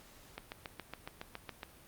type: click train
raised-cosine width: 0.3 ms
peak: -25 dBFS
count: 10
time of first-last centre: 0.38-1.632 s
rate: 7.19 Hz
effects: pink hiss -58 dBFS RMS until 1.87 s + Opus 48 kbps